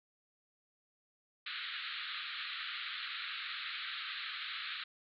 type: band-pass noise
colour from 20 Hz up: white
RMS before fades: -42 dBFS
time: 1.46-4.84 s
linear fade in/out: 5 ms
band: 1200 to 4200 Hz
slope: 96 dB/octave
effects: none